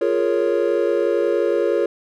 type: chord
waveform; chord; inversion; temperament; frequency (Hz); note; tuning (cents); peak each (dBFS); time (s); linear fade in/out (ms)
triangle; Bb minor seventh; second; equal; 349.2 / 415.3 / 466.2 / 554.4; F4 / Ab4 / Bb4 / Db5; 0 / 0 / 0 / 0; -20; 0.01-1.86; 5
effects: none